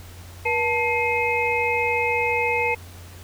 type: tone cluster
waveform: sine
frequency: 480 / 884 / 2126 / 2540 Hz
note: B4 / A5 / C7 / D#7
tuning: -49 / +8 / +27 / +35 cents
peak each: -25 dBFS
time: 0.45-2.75 s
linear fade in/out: 10 ms
effects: added 88 Hz sine -40 dBFS peak until 3.23 s + pink hiss -46 dBFS RMS until 3.23 s